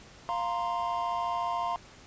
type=chord; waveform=triangle; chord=F suspended fourth; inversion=none; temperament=equal; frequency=698.5 / 932.3 / 1046.5 Hz; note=F5 / Bb5 / C6; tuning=0 / 0 / 0 cents; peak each=-31 dBFS; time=0.29-1.76 s; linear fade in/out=0 ms; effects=pink hiss -52 dBFS RMS until 2.06 s + resampled to 16000 Hz